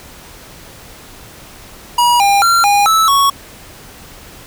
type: tone with pitch steps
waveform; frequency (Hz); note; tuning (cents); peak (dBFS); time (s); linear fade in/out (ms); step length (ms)
square; 962 / 802 / 1372 / 814 / 1310 / 1112; B5 / G5 / F6 / G#5 / E6 / C#6; -46 / +39 / -31 / -35 / -11 / +5; -9; 1.98-3.3; 5; 220
effects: pink hiss -37 dBFS RMS until 4.46 s